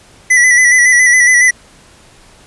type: tone with vibrato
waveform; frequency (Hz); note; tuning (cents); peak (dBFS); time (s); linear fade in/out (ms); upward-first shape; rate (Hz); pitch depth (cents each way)
square; 1975.5; B6; 0; -6; 0.3-1.51; 10; square; 7.2; 33
effects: pink hiss -43 dBFS RMS until 2.46 s + resampled to 24000 Hz